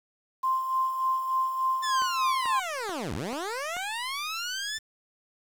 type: tone with tremolo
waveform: sine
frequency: 1046.5 Hz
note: C6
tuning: in tune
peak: -22 dBFS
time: 0.43-2.6 s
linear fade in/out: 10 ms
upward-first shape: sine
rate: 3.4 Hz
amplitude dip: 55%
type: linear two-way sweep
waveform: 15% pulse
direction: down then up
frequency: 1784 to 63.4 to 1784 Hz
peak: -24 dBFS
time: 1.82-4.79 s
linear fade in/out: 20 ms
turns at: 3.14 s
type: click train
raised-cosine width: 0.5 ms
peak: -24 dBFS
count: 5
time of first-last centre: 2.02-3.767 s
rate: 2.29 Hz
effects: low-pass 11000 Hz 12 dB/octave + 8-bit